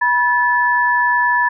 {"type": "tone pair together", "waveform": "sine", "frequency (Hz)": [973.7, 1735], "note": ["B5", "A6"], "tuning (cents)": [-25, -25], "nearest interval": "minor seventh", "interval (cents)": 1000, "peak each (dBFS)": -15, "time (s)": [0.01, 1.49], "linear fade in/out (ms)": 10, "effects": []}